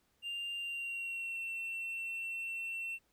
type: tone with pitch glide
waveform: triangle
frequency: 2794 to 2702 Hz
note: F7 to E7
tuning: 0 to +42 cents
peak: -35 dBFS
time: 0.22-2.99 s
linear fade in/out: 50 ms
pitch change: -58 cents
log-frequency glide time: 0.56-1.44 s
effects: tanh soft clip ceiling -31 dBFS + pink hiss -75 dBFS RMS until 3.12 s